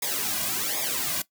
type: noise with flanger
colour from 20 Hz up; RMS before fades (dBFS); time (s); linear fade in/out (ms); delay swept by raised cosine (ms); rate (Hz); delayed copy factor
white; -28; 0.02-1.22; 5; 0.68 to 2.28; 1.3; -1
effects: noise-tail reverb RT60 0.1 s tail -17 dB re dry